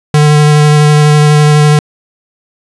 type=tone with vibrato; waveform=square; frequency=149.6 Hz; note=D3; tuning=32 cents sharp; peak=-4 dBFS; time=0.14-1.79 s; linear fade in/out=2 ms; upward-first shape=square; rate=12 Hz; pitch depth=9 cents each way; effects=resampled to 24000 Hz